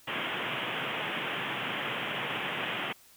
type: band-pass noise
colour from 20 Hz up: white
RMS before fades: -34 dBFS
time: 0.07-2.93 s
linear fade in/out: 10 ms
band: 110 to 3300 Hz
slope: 96 dB/octave
effects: white hiss -58 dBFS RMS until 3.16 s